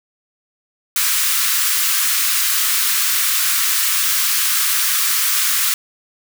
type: high-pass noise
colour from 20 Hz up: white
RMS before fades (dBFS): -17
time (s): 0.96-5.74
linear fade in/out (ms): 2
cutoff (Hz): 1100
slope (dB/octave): 48
effects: none